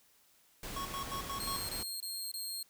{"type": "noise", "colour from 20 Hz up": "pink", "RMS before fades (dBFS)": -43, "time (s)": [0.63, 1.83], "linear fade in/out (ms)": 2}
{"type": "tone with tremolo", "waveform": "square", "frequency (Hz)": 1103, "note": "C#6", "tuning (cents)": -9, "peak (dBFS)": -38, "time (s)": [0.76, 1.65], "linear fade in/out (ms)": 5, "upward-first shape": "square", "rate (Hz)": 5.6, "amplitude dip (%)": 80}
{"type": "tone bursts", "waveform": "20% pulse", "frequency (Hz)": 4228, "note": "C8", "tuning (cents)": 17, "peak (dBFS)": -32, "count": 4, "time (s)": [1.4, 2.629], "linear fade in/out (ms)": 2, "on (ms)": 290, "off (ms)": 23}
{"effects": ["white hiss -67 dBFS RMS until 2.69 s"]}